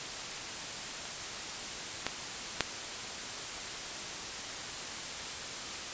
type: clicks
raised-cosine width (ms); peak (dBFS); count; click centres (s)
0.2; -24 / -12 / -8; 3; 1.054 / 2.066 / 2.607
effects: white hiss -39 dBFS RMS until 5.93 s + resampled to 16000 Hz